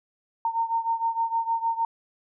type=beating tone pair; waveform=sine; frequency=913 / 919.5 Hz; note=A#5 / A#5; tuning=-36 / -24 cents; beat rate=6.5 Hz; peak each=-25 / -28 dBFS; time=0.45-1.85 s; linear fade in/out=2 ms; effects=none